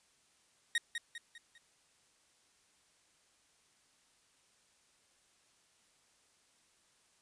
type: tone with echo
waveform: 30% pulse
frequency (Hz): 1871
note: A#6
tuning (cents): +6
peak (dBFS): -26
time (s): 0.75-0.78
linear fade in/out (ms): 2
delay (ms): 200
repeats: 4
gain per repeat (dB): -7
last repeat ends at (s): 1.58
effects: white hiss -70 dBFS RMS until 7.21 s + resampled to 22050 Hz